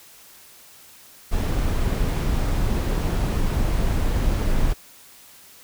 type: noise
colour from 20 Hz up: brown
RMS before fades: -21 dBFS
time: 1.31-4.74 s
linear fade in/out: 20 ms
effects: white hiss -48 dBFS RMS until 5.63 s